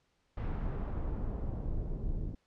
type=noise with low-pass filter sweep; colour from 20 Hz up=brown; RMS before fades=-35 dBFS; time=0.37-2.35 s; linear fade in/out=5 ms; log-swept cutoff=2100 to 320 Hz; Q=0.78; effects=pink hiss -75 dBFS RMS until 2.46 s + low-pass 6000 Hz 12 dB/octave